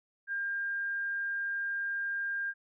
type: tone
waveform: sine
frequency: 1603 Hz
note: G6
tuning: 38 cents sharp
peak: -31 dBFS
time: 0.27-2.54 s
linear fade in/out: 50 ms
effects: none